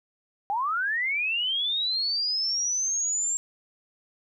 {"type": "linear sweep", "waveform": "sine", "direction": "up", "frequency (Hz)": [776, 7459], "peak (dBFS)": -24, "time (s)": [0.5, 3.37], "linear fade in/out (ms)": 0, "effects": ["11-bit"]}